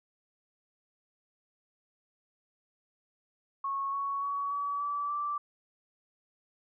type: tone with pitch steps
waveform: sine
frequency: 1100 / 1113.4 / 1127 / 1140.8 / 1154.7 / 1168.8 Hz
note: C#6 / C#6 / C#6 / C#6 / D6 / D6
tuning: -14 / +7 / +28 / +49 / -30 / -9 cents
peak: -30 dBFS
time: 3.64-5.38 s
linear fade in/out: 5 ms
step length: 290 ms
effects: none